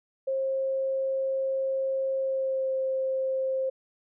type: tone with pitch glide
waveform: sine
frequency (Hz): 534 to 527.9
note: C5 to C5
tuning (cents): +35 to +15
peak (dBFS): -25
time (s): 0.27-3.7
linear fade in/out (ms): 10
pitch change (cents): -20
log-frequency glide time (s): 2.19-2.73
effects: none